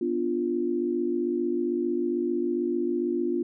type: chord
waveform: sine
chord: B diminished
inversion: none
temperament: equal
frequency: 246.9 / 293.7 / 349.2 Hz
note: B3 / D4 / F4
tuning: 0 / 0 / 0 cents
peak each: -30 / -31 / -26 dBFS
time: 0.01-3.43 s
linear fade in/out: 5 ms
effects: none